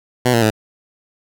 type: tone with pitch steps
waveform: 10% pulse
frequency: 124.7 / 116.35 / 108.56 Hz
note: B2 / A#2 / A2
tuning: +17 / -3 / -23 cents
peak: -4 dBFS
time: 0.25-0.505 s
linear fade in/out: 10 ms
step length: 85 ms
effects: none